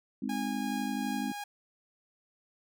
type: chord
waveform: sine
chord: Ab major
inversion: none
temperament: just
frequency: 207.7 / 259.6 / 311.5 Hz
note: Ab3 / C4 / Eb4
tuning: 0 / -13 / +2 cents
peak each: -35 / -34 / -40 dBFS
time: 0.22-1.32 s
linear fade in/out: 5 ms
type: tone with tremolo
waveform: sawtooth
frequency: 820 Hz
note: G#5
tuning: 22 cents flat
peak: -32 dBFS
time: 0.29-1.44 s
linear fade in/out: 5 ms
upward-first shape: sine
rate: 2.7 Hz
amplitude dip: 25%
effects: none